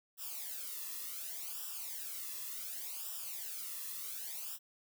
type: noise with flanger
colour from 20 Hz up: blue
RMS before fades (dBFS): -43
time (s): 0.17-4.59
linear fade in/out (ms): 50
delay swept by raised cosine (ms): 0.46 to 1.34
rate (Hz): 0.68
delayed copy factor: -0.9
effects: none